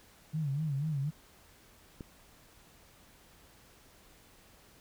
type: tone with vibrato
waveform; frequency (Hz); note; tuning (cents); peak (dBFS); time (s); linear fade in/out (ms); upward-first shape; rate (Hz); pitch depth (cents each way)
sine; 146.83; D3; 0; -30; 0.33-1.11; 20; sine; 4.1; 140
type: click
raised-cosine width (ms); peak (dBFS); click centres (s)
3; -29; 2.008
effects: pink hiss -60 dBFS RMS until 4.8 s